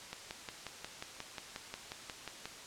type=click train; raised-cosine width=0.2 ms; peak=-23 dBFS; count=14; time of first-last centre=0.13-2.456 s; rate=5.59 Hz; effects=white hiss -49 dBFS RMS until 2.66 s + low-pass 7000 Hz 12 dB/octave